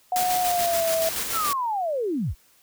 sine tone with pitch glide, 729 to 653.2 Hz, F#5 to E5, -26 to -16 cents, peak -21 dBFS, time 0.12-1.09 s, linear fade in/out 2 ms, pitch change -190 cents, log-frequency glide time 0.4-0.91 s
white noise with tremolo, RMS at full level -27 dBFS, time 0.16-1.53 s, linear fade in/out 0 ms, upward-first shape square, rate 7 Hz, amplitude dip 35%
sine linear sweep, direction down, 1383 to 30.5 Hz, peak -23 dBFS, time 1.32-2.35 s, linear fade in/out 50 ms
effects white hiss -59 dBFS RMS until 2.62 s

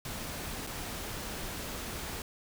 pink noise with dropouts, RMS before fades -39 dBFS, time 0.05-2.22 s, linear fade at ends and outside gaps 2 ms, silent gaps 0.667-0.671 s, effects none

